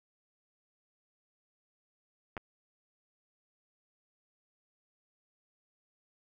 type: clicks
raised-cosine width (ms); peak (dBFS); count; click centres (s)
0.5; -23 / -27; 2; 2.368 / 2.377
effects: none